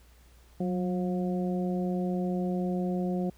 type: harmonic tone with a mistuned harmonic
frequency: 179.1 Hz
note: F3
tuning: 44 cents sharp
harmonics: 1 / 2 / 3 / 4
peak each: -28 / -34 / -38 / -40 dBFS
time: 0.6-3.3 s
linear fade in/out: 5 ms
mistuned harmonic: 1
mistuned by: +44 cents
effects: added 60 Hz sine -55 dBFS peak until 3.37 s + pink hiss -62 dBFS RMS until 3.37 s